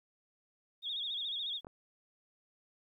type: tone with vibrato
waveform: sine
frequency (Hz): 3503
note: A7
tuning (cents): -8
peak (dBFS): -35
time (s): 0.82-1.61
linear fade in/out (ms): 50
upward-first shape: sine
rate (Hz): 14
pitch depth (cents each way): 120
type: clicks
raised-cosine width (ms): 1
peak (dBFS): -33 / -33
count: 2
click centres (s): 1.647 / 1.669
effects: 12-bit